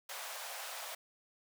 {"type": "high-pass noise", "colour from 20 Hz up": "pink", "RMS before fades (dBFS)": -44, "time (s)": [0.09, 0.95], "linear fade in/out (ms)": 5, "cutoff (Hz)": 550, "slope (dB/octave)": 48, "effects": []}